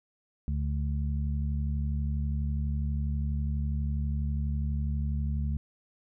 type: harmonic tone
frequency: 72.2 Hz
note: D2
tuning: 29 cents flat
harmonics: 1 / 2 / 3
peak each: -28 / -34 / -38 dBFS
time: 0.48-5.57 s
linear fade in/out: 0 ms
effects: none